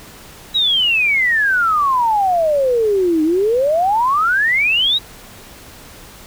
sine exponential two-way sweep, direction down then up, 3913 to 304 to 3913 Hz, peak -12 dBFS, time 0.54-4.99 s, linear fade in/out 20 ms, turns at 3.23 s, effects pink hiss -39 dBFS RMS until 6.26 s

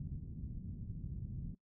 white low-pass noise, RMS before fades -44 dBFS, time 0-1.55 s, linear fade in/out 5 ms, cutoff 170 Hz, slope 24 dB/octave, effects noise-tail reverb RT60 0.1 s tail -20 dB re dry

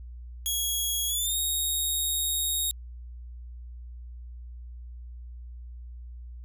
10% pulse tone with pitch glide, 3322 to 3750 Hz, G#7 to A#7, 0 to +10 cents, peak -19 dBFS, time 0.46-2.71 s, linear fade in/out 0 ms, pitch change +210 cents, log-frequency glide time 1.07-1.38 s, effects added 60 Hz sine -39 dBFS peak until 6.44 s

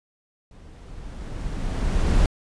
brown noise with level ramp, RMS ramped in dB -45 to -17 dBFS, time 0.51-2.26 s, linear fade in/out 2 ms, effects resampled to 22050 Hz

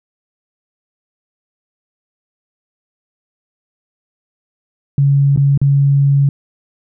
sine tone with dropouts, 140 Hz, C#3, 18 cents sharp, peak -8 dBFS, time 4.98-6.29 s, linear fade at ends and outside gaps 2 ms, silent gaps 5.362-5.374 / 5.576-5.615 s, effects none

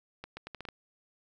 accelerating click train, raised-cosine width 0.3 ms, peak -25 dBFS, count 7, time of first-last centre 0.24-0.687 s, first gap 130 ms, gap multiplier 0.77, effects none

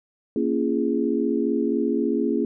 sine chord, Bb minor seventh, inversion none, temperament equal with one note detuned, 233.1 / 277.2 / 340.3 / 415.3 Hz, Bb3 / Db4 / F4 / Ab4, 0 / 0 / -45 / 0 cents, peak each -25 / -25 / -26 / -26 dBFS, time 0.36-2.45 s, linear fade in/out 2 ms, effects none

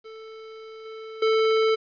square tone with level steps, 441.5 Hz, A4, 6 cents sharp, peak -40 / -37 / -19 dBFS, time 0.04-1.76 s, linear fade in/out 20 ms, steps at 0.85 / 1.22 s, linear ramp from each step 5 ms, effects resampled to 11025 Hz + 10-bit

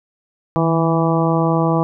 harmonic tone with a mistuned harmonic, 164.81 Hz, E3, in tune, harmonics 1 / 2 / 3 / 4 / 5 / 6 / 7, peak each -17 / -20 / -22 / -23 / -24 / -25 / -25 dBFS, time 0.56-1.83 s, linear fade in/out 0 ms, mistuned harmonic 1, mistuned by -42 cents, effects none

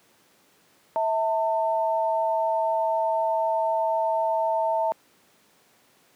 sine tone pair together, 650 / 898 Hz, E5 / A5, -24 / +35 cents, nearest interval tritone, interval 559 cents, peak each -24 dBFS, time 0.96-4.92 s, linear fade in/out 0 ms, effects pink hiss -60 dBFS RMS until 6.15 s + high-pass 200 Hz 12 dB/octave

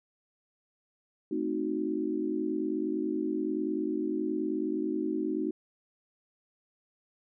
sine chord, A diminished seventh, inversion none, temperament equal, 220 / 261.6 / 311.1 / 370 Hz, A3 / C4 / Eb4 / Gb4, 0 / 0 / 0 / 0 cents, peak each -37 / -36 / -31 / -34 dBFS, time 1.31-5.51 s, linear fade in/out 5 ms, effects none

